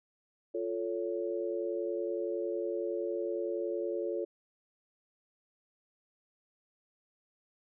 sine chord, F augmented, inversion none, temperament equal with one note detuned, 349.2 / 440 / 559.5 Hz, F4 / A4 / C#5, 0 / 0 / +16 cents, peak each -35 / -36 / -37 dBFS, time 0.54-4.25 s, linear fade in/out 10 ms, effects none

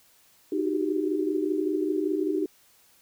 sine tone cluster, 308.7 / 360.7 / 373.7 / 398.9 Hz, D#4 / F#4 / F#4 / G4, -14 / -44 / +17 / +30 cents, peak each -27 / -33 / -30 / -30 dBFS, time 0.52-2.46 s, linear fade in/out 5 ms, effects white hiss -60 dBFS RMS until 3.01 s

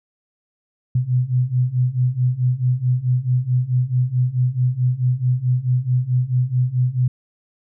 sine beating tone pair, 123.47 / 128.07 Hz, B2 / C3, 0 / -37 cents, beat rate 4.6 Hz, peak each -20 / -18 dBFS, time 0.95-7.08 s, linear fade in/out 5 ms, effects none

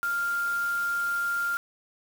sine tone in noise, 1396.9 Hz, F6, in tune, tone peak -25 dBFS, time 0.03-1.57 s, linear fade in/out 0 ms, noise white, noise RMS -43 dBFS, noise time 0.03-1.57 s, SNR +15 dB, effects none

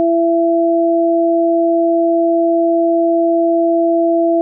sine tone pair together, 335 / 670 Hz, E4 / E5, +28 / +28 cents, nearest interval octave, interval 1200 cents, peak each -13 dBFS, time 0-4.41 s, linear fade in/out 0 ms, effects none

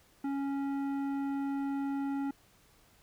triangle tone with tanh clipping, 277.2 Hz, C#4, in tune, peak -33 dBFS, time 0.24-2.31 s, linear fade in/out 5 ms, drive 16 dB, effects pink hiss -64 dBFS RMS until 3.02 s

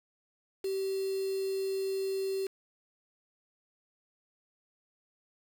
sine tone with quantisation, 386.2 Hz, G4, 26 cents flat, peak -30 dBFS, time 0.64-2.47 s, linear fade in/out 5 ms, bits 7, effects none

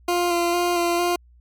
20% pulse tone with vibrato, 347.9 Hz, F4, 7 cents flat, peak -14 dBFS, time 0.08-1.16 s, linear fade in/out 5 ms, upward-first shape square, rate 2.2 Hz, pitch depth 16 cents each way, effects added 60 Hz sine -49 dBFS peak until 1.4 s + MP3 96 kbps

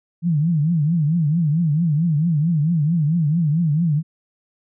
sine tone with vibrato, 158.9 Hz, D#3, 37 cents sharp, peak -15 dBFS, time 0.22-4.03 s, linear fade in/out 50 ms, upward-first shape triangle, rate 4.5 Hz, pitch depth 200 cents each way, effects none

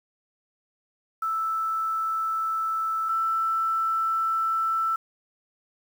sine tone pair in turn, 1318.5 / 1327.7 Hz, E6 / E6, 0 / +12 cents, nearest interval unison, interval 12 cents, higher second, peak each -24 / -22 dBFS, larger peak second, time 1.22-3.09 / 3.09-4.96 s, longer neither, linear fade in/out 5 ms, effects 8-bit

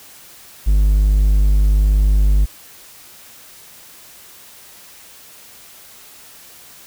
triangle tone, 50.6 Hz, G#1, 44 cents flat, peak -8 dBFS, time 0.66-2.46 s, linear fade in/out 20 ms, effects white hiss -42 dBFS RMS until 6.86 s

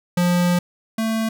square tone pair in turn, 176.5 / 222.9 Hz, F3 / A3, +19 / +23 cents, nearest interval major third, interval 404 cents, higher second, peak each -16 / -20 dBFS, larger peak first, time 0.17-0.59 / 0.98-1.29 s, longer first, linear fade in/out 5 ms, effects none

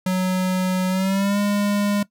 square tone with pitch glide, 185 to 204.1 Hz, F#3 to G#3, 0 to -30 cents, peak -19 dBFS, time 0.06-2.03 s, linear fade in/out 5 ms, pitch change +170 cents, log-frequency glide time 0.89-1.39 s, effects noise-tail reverb RT60 0.1 s tail -18 dB re dry

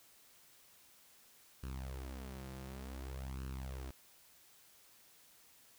sawtooth tone with flanger, 65.7 Hz, C2, 8 cents sharp, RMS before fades -45 dBFS, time 1.63-3.91 s, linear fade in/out 5 ms, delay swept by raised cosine 0.7 to 5.8 ms, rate 0.55 Hz, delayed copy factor +0.75, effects white hiss -64 dBFS RMS until 5.78 s

